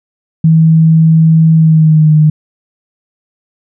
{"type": "tone with pitch glide", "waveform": "sine", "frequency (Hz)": [161, 153.55], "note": ["E3", "D#3"], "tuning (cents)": [-41, -23], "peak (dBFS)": -3, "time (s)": [0.44, 2.3], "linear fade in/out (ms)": 5, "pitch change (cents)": -82, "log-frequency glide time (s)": [1.55, 2.14], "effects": []}